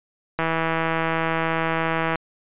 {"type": "click train", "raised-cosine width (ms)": 0.5, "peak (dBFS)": -8, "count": 289, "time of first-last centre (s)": [0.39, 2.157], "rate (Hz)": 163, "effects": ["resampled to 8000 Hz"]}